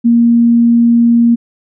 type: tone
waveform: sine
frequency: 234.7 Hz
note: A#3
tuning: 12 cents sharp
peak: -5 dBFS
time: 0.04-1.36 s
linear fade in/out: 20 ms
effects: none